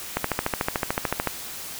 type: click train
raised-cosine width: 0.5 ms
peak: -7 dBFS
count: 16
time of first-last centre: 0.17-1.273 s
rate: 13.6 Hz
effects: white hiss -36 dBFS RMS until 1.79 s